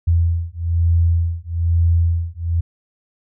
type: beating tone pair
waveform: sine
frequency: 83.8 / 84.9 Hz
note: E2 / F2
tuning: +29 / -48 cents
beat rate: 1.1 Hz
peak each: -17 dBFS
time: 0.07-2.61 s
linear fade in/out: 10 ms
effects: none